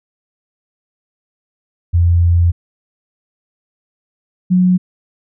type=tone pair in turn; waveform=sine; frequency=86 / 182.23 Hz; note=F2 / F#3; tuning=-26 / -26 cents; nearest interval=octave + minor second; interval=1300 cents; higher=second; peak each=-8 dBFS; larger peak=neither; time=1.93-2.52 / 4.5-4.78 s; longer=first; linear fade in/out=20 ms; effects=none